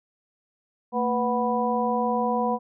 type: harmonic tone with a mistuned harmonic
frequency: 246.2 Hz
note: B3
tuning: 5 cents flat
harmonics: 1 / 2 / 3 / 4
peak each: -27 / -27 / -27 / -27 dBFS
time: 0.92-2.59 s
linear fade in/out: 50 ms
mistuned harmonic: 1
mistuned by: -150 cents
effects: none